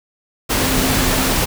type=tone in noise; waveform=sine; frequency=261.6 Hz; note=C4; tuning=in tune; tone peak=-22 dBFS; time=0.56-1.33 s; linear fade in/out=20 ms; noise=pink; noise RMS=-17 dBFS; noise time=0.49-1.46 s; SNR=-8 dB; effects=none